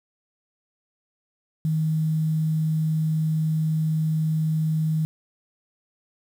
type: tone with quantisation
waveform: sine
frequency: 157.3 Hz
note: D#3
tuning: 19 cents sharp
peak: -20 dBFS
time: 1.65-5.05 s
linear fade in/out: 0 ms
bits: 8
effects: none